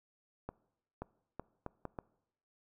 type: accelerating click train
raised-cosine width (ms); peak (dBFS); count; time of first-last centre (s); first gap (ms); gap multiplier
1; -26; 6; 0.49-1.988; 530; 0.71
effects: noise-tail reverb RT60 0.8 s tail -22 dB re dry